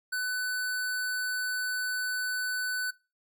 square tone, 1500 Hz, F#6, 23 cents sharp, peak -29 dBFS, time 0.12-2.91 s, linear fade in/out 10 ms, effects noise-tail reverb RT60 0.3 s tail -24 dB re dry + MP3 96 kbps

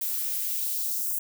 violet noise with high-pass filter sweep, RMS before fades -29 dBFS, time 0.01-1.19 s, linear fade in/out 5 ms, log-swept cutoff 730 to 8700 Hz, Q 1.1, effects none

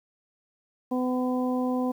harmonic tone, 252.4 Hz, B3, 38 cents sharp, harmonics 1 / 2 / 3 / 4, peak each -25 / -31 / -35 / -37 dBFS, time 0.91-1.92 s, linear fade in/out 10 ms, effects 9-bit

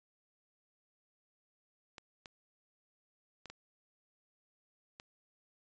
clicks, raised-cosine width 0.2 ms, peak -30 dBFS, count 5, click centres 1.982 / 2.258 / 3.457 / 3.5 / 4.999 s, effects resampled to 16000 Hz

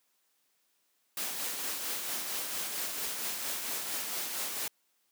white noise with tremolo, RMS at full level -34 dBFS, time 1.17-4.68 s, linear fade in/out 2 ms, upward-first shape triangle, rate 4.4 Hz, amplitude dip 40%, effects white hiss -74 dBFS RMS until 5.11 s + high-pass 200 Hz 12 dB/octave

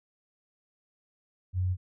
sine tone, 91.7 Hz, F#2, 15 cents flat, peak -25 dBFS, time 1.53-1.77 s, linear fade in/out 50 ms, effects none

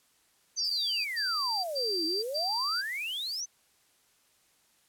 sine exponential two-way sweep, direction down then up, 6272 to 310.3 to 6272 Hz, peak -32 dBFS, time 0.56-3.46 s, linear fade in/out 20 ms, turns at 2.05 s
sine tone bursts, 4695 Hz, D8, 1 cent flat, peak -29 dBFS, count 4, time 0.57-2.82 s, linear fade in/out 20 ms, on 480 ms, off 110 ms
violet noise, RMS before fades -44 dBFS, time 0.64-3.41 s, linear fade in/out 5 ms
effects white hiss -67 dBFS RMS until 4.88 s + low-pass 12000 Hz 12 dB/octave

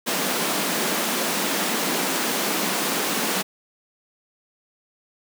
pink high-pass noise, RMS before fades -24 dBFS, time 0.06-3.43 s, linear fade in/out 20 ms, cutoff 180 Hz, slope 48 dB/octave, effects none

